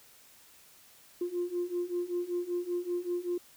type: beating tone pair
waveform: sine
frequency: 349.2 / 354.4 Hz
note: F4 / F4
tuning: 0 / +25 cents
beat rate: 5.2 Hz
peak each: -34 / -32 dBFS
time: 1.21-3.38 s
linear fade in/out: 5 ms
effects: tanh soft clip ceiling -24 dBFS + white hiss -58 dBFS RMS until 3.56 s